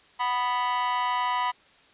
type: tone with amplitude modulation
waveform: 40% pulse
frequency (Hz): 987.8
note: B5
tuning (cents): 0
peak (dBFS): -19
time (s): 0.19-1.52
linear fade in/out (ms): 20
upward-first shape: sine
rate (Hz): 248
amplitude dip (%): 85
effects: white hiss -57 dBFS RMS until 1.93 s + resampled to 8000 Hz